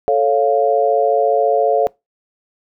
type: chord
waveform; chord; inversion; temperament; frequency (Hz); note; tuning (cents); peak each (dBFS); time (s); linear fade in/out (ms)
sine; A augmented; none; equal; 440 / 554.4 / 698.5; A4 / C#5 / E#5; 0 / 0 / 0; -16; 0.08-1.87; 0
effects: noise-tail reverb RT60 0.2 s tail -23 dB re dry